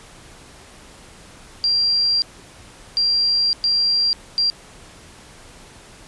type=tone bursts at uneven times; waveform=sine; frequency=4748 Hz; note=D8; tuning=18 cents sharp; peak=-15 dBFS; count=4; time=1.64-2.22 / 2.97-3.53 / 3.64-4.13 / 4.38-4.5 s; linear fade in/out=0 ms; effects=pink hiss -44 dBFS RMS until 6.07 s + resampled to 24000 Hz